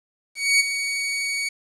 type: tone with ADSR envelope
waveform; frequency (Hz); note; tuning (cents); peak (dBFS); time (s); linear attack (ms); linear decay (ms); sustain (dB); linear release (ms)
sawtooth; 2244; C#7; +21; -10; 0.35-1.49; 250; 19; -10; 7
effects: resampled to 24000 Hz + 8-bit